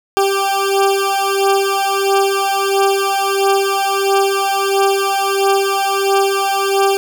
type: beating tone pair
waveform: 20% pulse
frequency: 392 / 393.5 Hz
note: G4 / G4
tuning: 0 / +7 cents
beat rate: 1.5 Hz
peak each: -11 dBFS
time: 0.17-6.97 s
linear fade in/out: 0 ms
effects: 7-bit